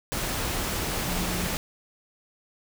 sine tone in noise, 180.5 Hz, F#3, 43 cents flat, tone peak -32 dBFS, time 1.06-1.47 s, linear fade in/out 0 ms, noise pink, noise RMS -29 dBFS, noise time 0.12-1.57 s, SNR -6 dB, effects none

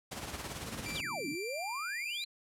pink noise with tremolo, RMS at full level -39 dBFS, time 0.11-1.01 s, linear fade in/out 10 ms, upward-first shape sine, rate 18 Hz, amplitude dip 50%
white band-pass noise, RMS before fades -49 dBFS, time 0.64-1.35 s, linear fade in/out 0 ms, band 120 to 340 Hz, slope 48 dB/octave
sawtooth tone with pitch glide, 2349 to 2390 Hz, D7 to D7, 0 to +30 cents, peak -36 dBFS, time 0.86-2.24 s, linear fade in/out 0 ms, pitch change +30 cents, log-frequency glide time 1.35-1.83 s
sine exponential two-way sweep, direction down then up, 4186 to 273.9 to 4186 Hz, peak -37 dBFS, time 0.95-2.25 s, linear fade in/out 10 ms, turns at 1.28 s
effects high-pass 60 Hz 12 dB/octave + low-pass 12000 Hz 12 dB/octave

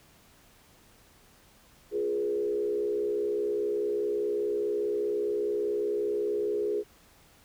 sine tone with frequency modulation, 415.3 Hz, G#4, in tune, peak -26 dBFS, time 1.91-6.84 s, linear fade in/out 50 ms, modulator 64.9 Hz, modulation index 0.82, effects pink hiss -59 dBFS RMS until 7.44 s

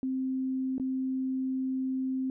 sine tone with dropouts, 261.6 Hz, C4, in tune, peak -28 dBFS, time 0.03-2.3 s, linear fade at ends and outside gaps 1 ms, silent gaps 0.781-0.798 s, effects none

